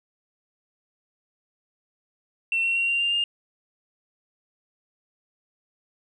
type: tone with pitch steps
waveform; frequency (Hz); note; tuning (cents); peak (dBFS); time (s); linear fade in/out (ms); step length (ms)
sine; 2704 / 2726 / 2748 / 2770 / 2793 / 2816; E7 / F7 / F7 / F7 / F7 / F7; +43 / -43 / -29 / -15 / -1 / +14; -20; 2.52-3.24; 2; 120
effects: tanh soft clip ceiling -16 dBFS